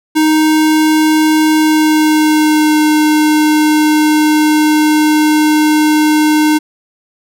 square tone with pitch glide, 311.1 to 305.4 Hz, D#4 to D#4, 0 to -32 cents, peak -8 dBFS, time 0.15-6.59 s, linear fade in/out 20 ms, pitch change -32 cents, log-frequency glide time 1.57-2.8 s, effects none

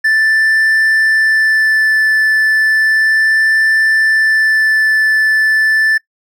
triangle tone with vibrato, 1760 Hz, A6, in tune, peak -7 dBFS, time 0.04-5.98 s, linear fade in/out 10 ms, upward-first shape sine, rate 0.34 Hz, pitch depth 8 cents each way, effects noise-tail reverb RT60 0.1 s tail -21 dB re dry

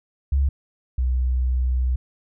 sine tone pair in turn, 68.8 / 63.02 Hz, C#2 / B1, -12 / +36 cents, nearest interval major second, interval 152 cents, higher first, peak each -16 / -18 dBFS, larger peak first, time 0.32-0.49 / 0.98-1.96 s, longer second, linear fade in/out 5 ms, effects none

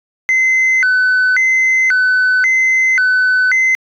sine tone with vibrato, 1760 Hz, A6, in tune, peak -7 dBFS, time 0.29-3.75 s, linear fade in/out 0 ms, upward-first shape square, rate 0.93 Hz, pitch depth 270 cents each way, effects tanh soft clip ceiling -8 dBFS

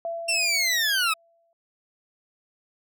sine tone with exponential decay, 672 Hz, E5, 33 cents sharp, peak -26 dBFS, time 0.05-1.53 s, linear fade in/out 1 ms, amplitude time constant 320 ms
20% pulse linear sweep, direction down, 2734 to 1249 Hz, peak -16 dBFS, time 0.28-1.14 s, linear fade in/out 10 ms
effects none

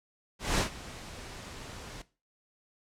pink noise with ADSR envelope, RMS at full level -26 dBFS, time 0.39-2.02 s, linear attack 190 ms, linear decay 110 ms, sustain -18 dB, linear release 5 ms, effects noise-tail reverb RT60 0.3 s tail -17 dB re dry + low-pass 8000 Hz 12 dB/octave

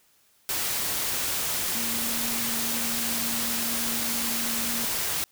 sine tone in noise, 232.1 Hz, A#3, 7 cents flat, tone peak -35 dBFS, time 1.75-4.85 s, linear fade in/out 0 ms, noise white, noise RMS -28 dBFS, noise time 0.49-5.24 s, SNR -10 dB, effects white hiss -63 dBFS RMS until 5.31 s

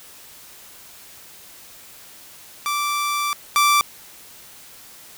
sawtooth tone pair in turn, 1170 / 1170 Hz, D6 / D6, -7 / -7 cents, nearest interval unison, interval 0 cents, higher neither, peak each -17 / -10 dBFS, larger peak second, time 2.66-3.33 / 3.56-3.81 s, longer first, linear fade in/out 0 ms, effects white hiss -44 dBFS RMS until 5.17 s

